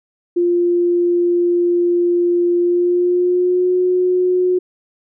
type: tone with pitch glide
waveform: sine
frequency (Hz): 349.2 to 363.8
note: F4 to F#4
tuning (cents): 0 to -29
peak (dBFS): -12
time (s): 0.36-4.59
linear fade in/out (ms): 10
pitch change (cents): +71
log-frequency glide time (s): 2.58-3.73
effects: none